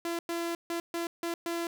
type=tone bursts at uneven times; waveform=sawtooth; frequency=338.7 Hz; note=E4; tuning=47 cents sharp; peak=-27 dBFS; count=6; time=0.05-0.19 / 0.29-0.55 / 0.7-0.8 / 0.94-1.07 / 1.23-1.34 / 1.46-1.67 s; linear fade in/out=2 ms; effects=none